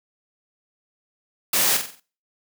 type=noise with echo; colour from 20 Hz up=white; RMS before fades=-20 dBFS; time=1.53-1.77 s; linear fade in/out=5 ms; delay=46 ms; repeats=5; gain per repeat=-7 dB; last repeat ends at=2 s; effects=noise-tail reverb RT60 0.4 s tail -23 dB re dry + high-pass 150 Hz 12 dB/octave